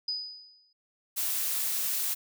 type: tone with exponential decay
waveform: sine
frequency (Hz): 4978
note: D#8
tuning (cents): 0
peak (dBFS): -27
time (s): 0.08-0.73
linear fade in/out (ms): 5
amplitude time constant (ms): 140
type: noise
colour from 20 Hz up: blue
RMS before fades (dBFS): -30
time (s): 1.16-2.15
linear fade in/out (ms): 20
effects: none